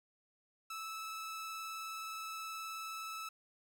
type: tone with vibrato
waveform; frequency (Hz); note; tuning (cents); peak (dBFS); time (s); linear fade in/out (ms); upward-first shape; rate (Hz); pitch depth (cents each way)
sawtooth; 1309; E6; -13; -38; 0.7-3.29; 5; sine; 19; 10
effects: none